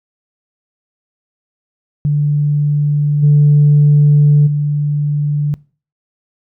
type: tone with level steps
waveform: sine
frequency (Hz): 146.83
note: D3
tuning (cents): 0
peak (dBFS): -10 / -4 / -12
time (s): 2.05-5.54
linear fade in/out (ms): 0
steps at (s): 3.22 / 4.46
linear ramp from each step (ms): 20
effects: noise-tail reverb RT60 0.4 s tail -23 dB re dry + tanh soft clip ceiling -2 dBFS